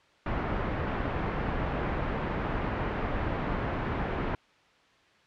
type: low-pass noise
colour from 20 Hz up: pink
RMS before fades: -31 dBFS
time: 0.26-4.35 s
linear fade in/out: 2 ms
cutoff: 1800 Hz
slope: 12 dB/octave
effects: white hiss -61 dBFS RMS until 5.26 s + low-pass 3000 Hz 12 dB/octave